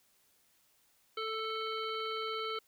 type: harmonic tone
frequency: 441 Hz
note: A4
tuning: 4 cents sharp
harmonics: 1 / 3 / 5 / 7 / 9 / 10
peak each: -39 / -38 / -45 / -43 / -48 / -51 dBFS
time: 1.17-2.59 s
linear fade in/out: 5 ms
effects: white hiss -70 dBFS RMS until 2.67 s